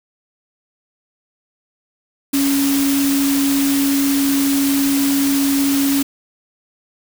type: tone in noise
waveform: sine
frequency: 277.6 Hz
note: C#4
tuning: 3 cents sharp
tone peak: -14 dBFS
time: 2.33-6.03 s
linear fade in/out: 10 ms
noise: white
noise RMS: -23 dBFS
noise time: 2.33-6.03 s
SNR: +6 dB
effects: none